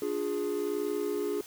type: chord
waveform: triangle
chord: D diminished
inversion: none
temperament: equal with one note detuned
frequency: 293.7 / 353.9 / 415.3 Hz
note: D4 / F4 / Ab4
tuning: 0 / +23 / 0 cents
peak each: -34 / -33 / -29 dBFS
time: 0.02-1.41 s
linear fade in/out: 2 ms
effects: white hiss -49 dBFS RMS until 1.46 s